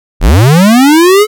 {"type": "linear sweep", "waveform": "square", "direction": "up", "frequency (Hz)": [30.87, 435], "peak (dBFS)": -3, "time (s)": [0.2, 1.27], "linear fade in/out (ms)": 50, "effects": []}